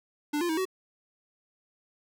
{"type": "tone with pitch steps", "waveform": "square", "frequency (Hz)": [295.4, 348.1, 318.6, 376], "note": ["D4", "F4", "D#4", "F#4"], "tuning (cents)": [10, -6, 41, 28], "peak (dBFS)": -27, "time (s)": [0.33, 0.654], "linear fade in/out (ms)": 10, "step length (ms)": 81, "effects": []}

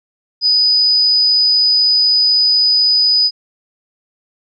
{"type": "tone", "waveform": "sine", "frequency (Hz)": 4978, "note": "D#8", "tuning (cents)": 0, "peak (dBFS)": -9, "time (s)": [0.41, 3.31], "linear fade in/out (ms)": 50, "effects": []}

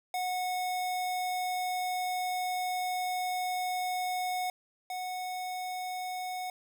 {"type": "tone pair in turn", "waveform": "square", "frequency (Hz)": [732, 735.1], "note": ["F#5", "F#5"], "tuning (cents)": [-19, -11], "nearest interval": "unison", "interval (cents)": 8, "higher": "second", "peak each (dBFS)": [-31, -35], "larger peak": "first", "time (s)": [[0.14, 4.5], [4.9, 6.5]], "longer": "first", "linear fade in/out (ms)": 2, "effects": []}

